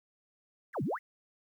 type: exponential two-way sweep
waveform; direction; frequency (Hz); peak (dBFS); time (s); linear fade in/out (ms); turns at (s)
sine; down then up; 2264 to 118.5 to 2264; -30; 0.73-0.99; 50; 0.83
effects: 11-bit